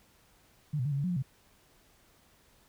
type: tone with pitch steps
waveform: sine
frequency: 149.9 / 123.8 / 147.6 / 138.2 / 141.9 / 181.6 / 176.3 / 132.5 Hz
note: D3 / B2 / D3 / C#3 / C#3 / F#3 / F3 / C3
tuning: +36 / +5 / +9 / -5 / +41 / -32 / +17 / +22 cents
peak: -28 dBFS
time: 0.73-1.226 s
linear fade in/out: 10 ms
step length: 62 ms
effects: pink hiss -64 dBFS RMS until 2.68 s